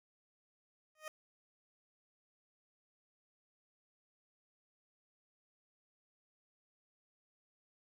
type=tone with exponential growth; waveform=15% pulse; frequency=620 Hz; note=D#5; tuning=6 cents flat; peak=-33 dBFS; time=0.95-1.08 s; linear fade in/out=2 ms; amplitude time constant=28 ms; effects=none